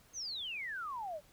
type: exponential sweep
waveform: sine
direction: down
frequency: 6540 to 565 Hz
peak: -38 dBFS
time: 0.13-1.21 s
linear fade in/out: 50 ms
effects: pink hiss -64 dBFS RMS until 1.32 s